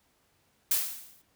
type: noise with exponential decay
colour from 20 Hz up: blue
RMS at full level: -23 dBFS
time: 0.71-1.22 s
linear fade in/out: 5 ms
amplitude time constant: 110 ms
effects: pink hiss -69 dBFS RMS until 1.35 s + high-pass 60 Hz 12 dB/octave